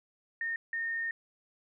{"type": "tone bursts at uneven times", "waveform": "sine", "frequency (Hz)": 1833, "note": "A#6", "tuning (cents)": -30, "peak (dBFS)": -31, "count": 2, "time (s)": [[0.41, 0.56], [0.73, 1.11]], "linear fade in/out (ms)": 2, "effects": []}